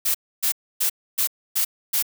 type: noise bursts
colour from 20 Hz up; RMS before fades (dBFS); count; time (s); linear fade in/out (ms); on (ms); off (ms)
blue; -21; 6; 0.05-2.026; 10; 96; 280
effects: none